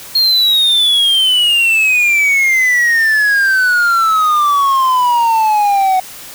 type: exponential sweep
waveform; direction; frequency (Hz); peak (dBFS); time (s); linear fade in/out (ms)
triangle; down; 4273 to 740; -7; 0.15-6; 5
effects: white hiss -32 dBFS RMS until 6.34 s